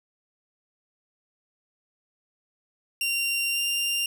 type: tone with pitch glide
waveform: sawtooth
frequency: 2767 to 2789 Hz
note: F7 to F7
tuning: -17 to -3 cents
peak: -21 dBFS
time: 3.01-4.06 s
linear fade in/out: 2 ms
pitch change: +14 cents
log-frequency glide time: 3.51-3.6 s
effects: none